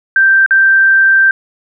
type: tone with dropouts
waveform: sine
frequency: 1568 Hz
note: G6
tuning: in tune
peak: -5 dBFS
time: 0.16-1.31 s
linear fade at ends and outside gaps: 2 ms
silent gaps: 0.462-0.508 s
effects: none